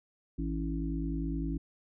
harmonic tone with a mistuned harmonic, 54.4 Hz, A1, 19 cents flat, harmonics 1 / 3 / 5 / 6, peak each -34 / -37 / -36 / -40 dBFS, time 0.38-1.58 s, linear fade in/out 10 ms, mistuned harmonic 5, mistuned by +29 cents, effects none

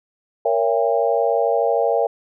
sine chord, A# diminished seventh, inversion none, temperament just, 466.2 / 559.4 / 671.3 / 805.5 Hz, A#4 / C#5 / E5 / G5, 0 / +16 / +31 / +47 cents, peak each -20 / -21 / -21 / -23 dBFS, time 0.45-2.07 s, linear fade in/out 5 ms, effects none

